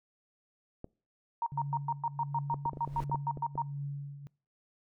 clicks, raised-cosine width 2 ms, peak -28 dBFS, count 11, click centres 0.844 / 2.543 / 2.658 / 2.733 / 2.772 / 2.876 / 3.004 / 3.097 / 3.146 / 3.373 / 3.555 s
sine tone bursts, 932.3 Hz, A#5, in tune, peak -28 dBFS, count 15, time 1.42-3.62 s, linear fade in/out 2 ms, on 44 ms, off 110 ms
sine tone with tremolo, 141.7 Hz, C#3, 38 cents sharp, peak -33 dBFS, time 1.52-4.27 s, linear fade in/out 0 ms, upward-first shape triangle, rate 1.4 Hz, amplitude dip 75%
brown noise with exponential growth, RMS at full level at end -36 dBFS, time 2.71-3.04 s, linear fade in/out 1 ms, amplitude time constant 71 ms
effects noise-tail reverb RT60 0.4 s tail -25 dB re dry

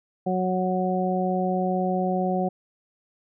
harmonic tone, 184.4 Hz, F#3, 6 cents flat, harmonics 1 / 2 / 3 / 4, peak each -25 / -29 / -29 / -27 dBFS, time 0.26-2.49 s, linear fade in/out 10 ms, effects none

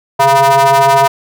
square ring-modulated tone, 138.59 Hz, C#3, in tune, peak -4 dBFS, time 0.19-1.08 s, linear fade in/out 10 ms, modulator 825 Hz, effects none

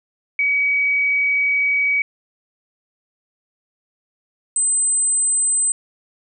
sine tone pair in turn, 2268 / 8120 Hz, C#7 / B8, +39 / +47 cents, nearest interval octave + minor seventh, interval 2208 cents, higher second, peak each -15 dBFS, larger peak neither, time 0.39-2.02 / 4.56-5.72 s, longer first, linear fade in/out 2 ms, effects none

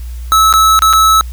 square tone with dropouts, 1300 Hz, E6, 24 cents flat, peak -6 dBFS, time 0.32-1.21 s, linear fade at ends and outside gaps 0 ms, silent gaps 0.527-0.538 / 0.791-0.821 / 0.929-0.934 s, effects added 60 Hz sine -21 dBFS peak until 1.32 s + white hiss -42 dBFS RMS until 1.32 s

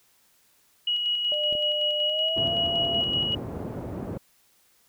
sine tone with tremolo, 2908 Hz, F#7, 31 cents flat, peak -22 dBFS, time 0.87-3.35 s, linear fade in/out 5 ms, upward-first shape square, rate 5.3 Hz, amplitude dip 30%
sine tone with pitch glide, 600 to 677.4 Hz, D5 to E5, +37 to +47 cents, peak -29 dBFS, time 1.32-3.01 s, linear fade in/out 0 ms, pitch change +210 cents, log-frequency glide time 2.03-2.51 s
clicks, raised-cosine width 2 ms, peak -27 dBFS, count 2, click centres 1.526 / 1.552 s
pink band-pass noise, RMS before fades -34 dBFS, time 2.36-4.18 s, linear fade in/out 10 ms, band 100 to 530 Hz, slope 12 dB/octave
effects white hiss -63 dBFS RMS until 4.88 s

